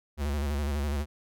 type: tone with vibrato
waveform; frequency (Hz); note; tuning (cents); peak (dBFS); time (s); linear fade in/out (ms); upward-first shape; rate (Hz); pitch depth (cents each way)
square; 72.2; D2; -29; -28; 0.17-1.06; 50; square; 12; 63
effects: none